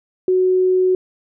sine tone, 370 Hz, F#4, in tune, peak -12 dBFS, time 0.28-0.95 s, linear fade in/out 2 ms, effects none

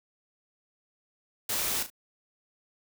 white noise with echo, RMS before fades -30 dBFS, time 1.49-1.83 s, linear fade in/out 5 ms, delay 36 ms, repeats 2, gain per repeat -10 dB, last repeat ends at 1.902 s, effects none

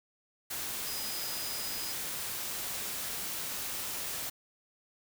sine tone in noise, 4978 Hz, D#8, in tune, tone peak -41 dBFS, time 0.86-1.93 s, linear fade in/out 10 ms, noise white, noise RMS -37 dBFS, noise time 0.5-4.3 s, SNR -7 dB, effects none

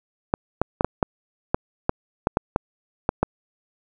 clicks, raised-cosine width 1 ms, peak -4 dBFS, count 12, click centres 0.339 / 0.616 / 0.809 / 0.846 / 1.028 / 1.545 / 1.894 / 2.271 / 2.371 / 2.561 / 3.091 / 3.23 s, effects none

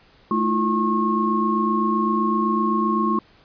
sine tone cluster, 218.2 / 320.5 / 348.3 / 1084 Hz, A3 / E4 / F4 / C#6, -14 / -49 / -5 / -39 cents, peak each -22 / -28 / -26 / -21 dBFS, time 0.31-3.19 s, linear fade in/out 2 ms, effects pink hiss -54 dBFS RMS until 3.44 s + resampled to 11025 Hz

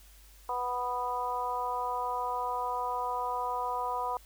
harmonic tone, 246.9 Hz, B3, in tune, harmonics 2 / 3 / 4 / 5, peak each -39 / -36 / -32 / -39 dBFS, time 0.49-4.17 s, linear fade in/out 2 ms, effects added 50 Hz sine -54 dBFS peak until 4.25 s + white hiss -59 dBFS RMS until 4.25 s

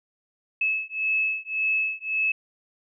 sine beating tone pair, 2595 / 2596.8 Hz, E7 / E7, -28 / -27 cents, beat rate 1.8 Hz, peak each -26 dBFS, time 0.61-2.32 s, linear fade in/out 5 ms, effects none

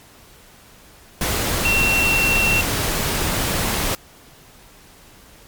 sine tone in noise, 2719 Hz, F7, 47 cents flat, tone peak -16 dBFS, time 1.65-2.61 s, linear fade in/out 2 ms, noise pink, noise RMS -21 dBFS, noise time 1.21-3.95 s, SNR +2 dB, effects pink hiss -47 dBFS RMS until 5.47 s + MP3 96 kbps

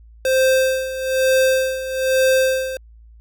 square tone with tremolo, 523 Hz, C5, 1 cent flat, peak -13 dBFS, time 0.25-2.77 s, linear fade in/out 2 ms, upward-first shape sine, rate 1.1 Hz, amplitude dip 75%, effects added 56 Hz sine -42 dBFS peak until 3.2 s

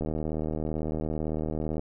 click train, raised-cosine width 2 ms, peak -18 dBFS, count 140, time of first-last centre 0.01-1.794 s, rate 77.9 Hz, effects none

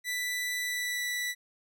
sawtooth tone with pitch glide, 1979 to 1966.5 Hz, B6 to B6, +3 to -8 cents, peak -27 dBFS, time 0.04-1.35 s, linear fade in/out 50 ms, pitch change -11 cents, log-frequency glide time 0.58-1 s, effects none

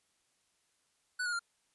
square tone with pitch steps, 1485 / 1437.7 / 1392 Hz, F#6 / F6 / F6, +6 / +50 / -6 cents, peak -33 dBFS, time 1.19-1.394 s, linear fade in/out 10 ms, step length 68 ms, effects white hiss -75 dBFS RMS until 1.74 s + resampled to 24000 Hz

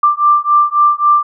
sine beating tone pair, 1180 / 1183.7 Hz, D6 / D6, +8 / +13 cents, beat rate 3.7 Hz, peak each -11 dBFS, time 0.03-1.23 s, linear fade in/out 5 ms, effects none

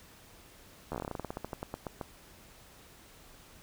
slowing click train, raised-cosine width 1 ms, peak -22 dBFS, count 21, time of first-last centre 0.92-2.012 s, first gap 12 ms, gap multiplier 1.14, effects pink hiss -56 dBFS RMS until 3.62 s

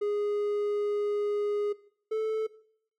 triangle tone pair in turn, 413.3 / 437.9 Hz, G#4 / A4, -8 / -8 cents, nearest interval minor second, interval 100 cents, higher second, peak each -24 dBFS, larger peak neither, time 0.01-1.73 / 2.11-2.47 s, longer first, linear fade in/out 10 ms, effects noise-tail reverb RT60 0.6 s tail -18 dB re dry + MP3 96 kbps

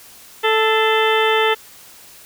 harmonic tone with a mistuned harmonic, 440 Hz, A4, in tune, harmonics 1 / 2 / 3 / 4 / 5 / 6 / 7 / 8, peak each -17 / -20 / -22 / -23 / -24 / -25 / -25 / -26 dBFS, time 0.43-1.55 s, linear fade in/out 20 ms, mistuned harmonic 5, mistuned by -110 cents, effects white hiss -43 dBFS RMS until 2.25 s

